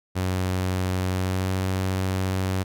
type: tone with pitch glide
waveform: sawtooth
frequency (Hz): 92.5 to 94.23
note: F#2 to F#2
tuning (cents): 0 to +32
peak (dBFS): -19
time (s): 0.15-2.64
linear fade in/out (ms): 20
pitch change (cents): +32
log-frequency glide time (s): 1.11-1.55
effects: none